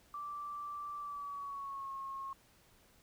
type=tone with pitch glide; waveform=sine; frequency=1169 to 1084.4 Hz; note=D6 to C#6; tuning=-8 to -38 cents; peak=-40 dBFS; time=0.14-2.33 s; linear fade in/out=2 ms; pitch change=-130 cents; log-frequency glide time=0.99-1.92 s; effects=pink hiss -66 dBFS RMS until 3.02 s